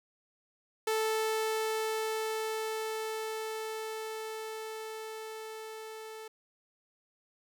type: tone with level ramp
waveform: sawtooth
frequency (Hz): 439.2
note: A4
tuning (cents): -3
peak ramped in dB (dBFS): -24 to -39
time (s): 0.87-6.28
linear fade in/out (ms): 5
effects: none